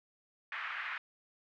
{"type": "band-pass noise", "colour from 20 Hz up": "pink", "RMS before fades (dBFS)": -40, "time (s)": [0.52, 0.98], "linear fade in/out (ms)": 2, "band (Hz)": [1300, 2300], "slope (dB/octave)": 24, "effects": []}